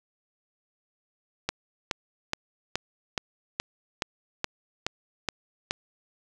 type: click train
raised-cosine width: 0.2 ms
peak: -9 dBFS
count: 11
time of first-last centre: 1.49-5.709 s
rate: 2.37 Hz
effects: none